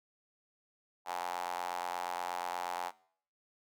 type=tone with high-pass filter; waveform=square; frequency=44.2 Hz; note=F1; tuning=22 cents sharp; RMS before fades=-38 dBFS; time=1.05-2.92 s; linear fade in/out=50 ms; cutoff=820 Hz; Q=4.9; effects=noise-tail reverb RT60 0.6 s tail -22 dB re dry